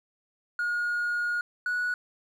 triangle tone pair in turn, 1436 / 1467 Hz, F6 / F#6, +48 / -15 cents, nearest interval unison, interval 37 cents, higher second, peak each -23 dBFS, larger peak neither, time 0.59-1.41 / 1.66-1.94 s, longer first, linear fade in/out 2 ms, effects tanh soft clip ceiling -21 dBFS

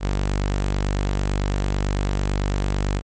sawtooth tone, 49 Hz, G1, in tune, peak -16 dBFS, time 0-3.02 s, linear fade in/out 50 ms, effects MP3 32 kbps

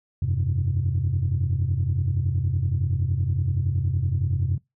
sine chord, F suspended second, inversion none, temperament equal, 87.31 / 98 / 130.81 Hz, F2 / G2 / C3, 0 / 0 / 0 cents, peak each -24 dBFS, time 0.22-4.58 s, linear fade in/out 5 ms, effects noise-tail reverb RT60 0.2 s tail -24 dB re dry + tanh soft clip ceiling -15 dBFS

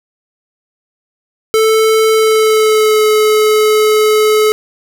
square tone with pitch glide, 440 to 429 Hz, A4 to A4, 0 to -44 cents, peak -8 dBFS, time 1.54-4.52 s, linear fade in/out 0 ms, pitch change -44 cents, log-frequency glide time 2.12-3.05 s, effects none

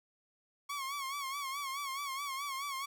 sawtooth tone with vibrato, 1106 Hz, C#6, 4 cents flat, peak -33 dBFS, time 0.69-2.86 s, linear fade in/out 10 ms, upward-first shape sine, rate 4.7 Hz, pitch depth 80 cents each way, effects none

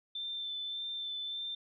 sine tone with vibrato, 3548 Hz, A7, 14 cents sharp, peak -36 dBFS, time 0.15-1.55 s, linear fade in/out 5 ms, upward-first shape sine, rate 1.7 Hz, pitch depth 16 cents each way, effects none

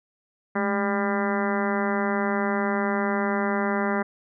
harmonic tone with a mistuned harmonic, 199.5 Hz, G3, 31 cents sharp, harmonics 1 / 2 / 3 / 4 / 5 / 6 / 7 / 8 / 9 / 10, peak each -26 / -29 / -31 / -32 / -33 / -34 / -34 / -35 / -36 / -36 dBFS, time 0.55-4.03 s, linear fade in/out 10 ms, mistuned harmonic 1, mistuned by +88 cents, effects none

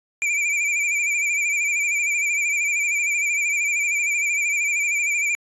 square tone with vibrato, 2349 Hz, D7, in tune, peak -20 dBFS, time 0.22-5.35 s, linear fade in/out 0 ms, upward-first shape sine, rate 13 Hz, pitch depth 58 cents each way, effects resampled to 24000 Hz

